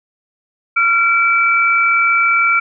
sine tone pair together, 1375.3 / 2313 Hz, F6 / D7, -27 / -27 cents, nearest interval major sixth, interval 900 cents, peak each -13 dBFS, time 0.76-2.6 s, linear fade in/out 10 ms, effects none

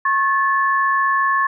sine tone pair together, 1091.5 / 1736 Hz, C#6 / A6, -27 / -24 cents, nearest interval minor sixth, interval 803 cents, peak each -16 / -19 dBFS, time 0.05-1.47 s, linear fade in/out 5 ms, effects none

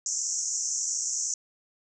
pink band-pass noise, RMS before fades -30 dBFS, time 0.06-1.34 s, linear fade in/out 2 ms, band 5700 to 7500 Hz, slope 96 dB/octave, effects none

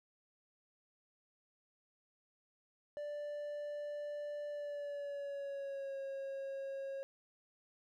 triangle tone with pitch glide, 587.3 to 544.8 Hz, D5 to C#5, 0 to -30 cents, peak -38 dBFS, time 2.97-7.03 s, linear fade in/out 0 ms, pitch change -130 cents, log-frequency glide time 4.49-5.98 s, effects none

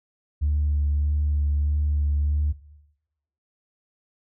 sine tone with vibrato, 73.42 Hz, D2, in tune, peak -18 dBFS, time 0.41-2.53 s, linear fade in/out 20 ms, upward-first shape sine, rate 1.6 Hz, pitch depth 17 cents each way, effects noise-tail reverb RT60 0.9 s tail -19 dB re dry + tanh soft clip ceiling -16 dBFS

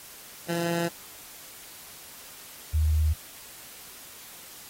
15% pulse / sine tone pair in turn, 170 / 77.54 Hz, F3 / D#2, -46 / -5 cents, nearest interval octave + major second, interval 1359 cents, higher first, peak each -20 dBFS, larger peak neither, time 0.48-0.89 / 2.73-3.14 s, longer neither, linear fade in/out 20 ms, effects white hiss -46 dBFS RMS until 4.69 s + AAC 48 kbps

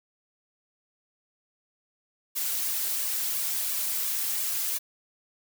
blue noise with flanger, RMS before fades -29 dBFS, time 2.35-4.79 s, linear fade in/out 20 ms, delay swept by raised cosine 1.7 to 4.4 ms, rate 2.9 Hz, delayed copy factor +0.8, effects none

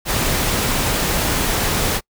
pink noise, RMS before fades -19 dBFS, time 0.05-2.01 s, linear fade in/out 50 ms, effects noise-tail reverb RT60 0.1 s tail -26 dB re dry

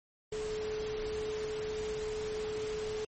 sine tone in noise, 430 Hz, A4, 40 cents flat, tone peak -34 dBFS, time 0.32-3.05 s, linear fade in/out 5 ms, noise pink, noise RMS -44 dBFS, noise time 0.32-3.05 s, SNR +7 dB, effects MP3 32 kbps

